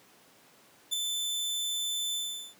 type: tone with ADSR envelope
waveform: sawtooth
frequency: 3527 Hz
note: A7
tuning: 3 cents sharp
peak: -22 dBFS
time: 0.91-2.55 s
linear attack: 24 ms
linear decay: 5 ms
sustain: -5 dB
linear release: 400 ms
effects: pink hiss -59 dBFS RMS until 2.59 s + high-pass 200 Hz 12 dB/octave